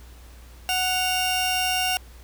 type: tone pair together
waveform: sawtooth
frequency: 738.3 / 2785 Hz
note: F#5 / F7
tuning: -4 / -5 cents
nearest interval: octave + major seventh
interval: 2299 cents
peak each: -21 dBFS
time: 0.69-1.97 s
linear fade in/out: 0 ms
effects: added 60 Hz sine -43 dBFS peak until 2.23 s + pink hiss -52 dBFS RMS until 2.23 s